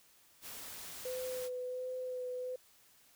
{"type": "noise", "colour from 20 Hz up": "white", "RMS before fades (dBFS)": -47, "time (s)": [0.41, 1.5], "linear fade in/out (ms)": 50}
{"type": "tone with vibrato", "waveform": "sine", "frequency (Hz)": 505, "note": "B4", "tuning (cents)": 39, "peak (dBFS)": -37, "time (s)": [1.05, 2.56], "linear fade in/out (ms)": 5, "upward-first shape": "sine", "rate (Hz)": 1.4, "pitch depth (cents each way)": 16}
{"effects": ["white hiss -65 dBFS RMS until 3.15 s"]}